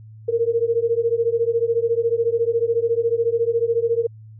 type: beating tone pair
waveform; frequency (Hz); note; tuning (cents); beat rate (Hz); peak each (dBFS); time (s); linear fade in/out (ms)
sine; 457.2 / 471.2; A#4 / A#4; -34 / +19; 14; -20; 0.28-4.07; 10
effects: added 109 Hz sine -39 dBFS peak until 4.39 s